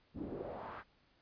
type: noise with band-pass filter sweep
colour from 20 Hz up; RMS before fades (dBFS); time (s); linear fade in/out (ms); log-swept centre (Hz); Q
brown; -44; 0.14-0.84; 50; 230 to 1500; 2.5
effects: pink hiss -71 dBFS RMS until 1.21 s + resampled to 11025 Hz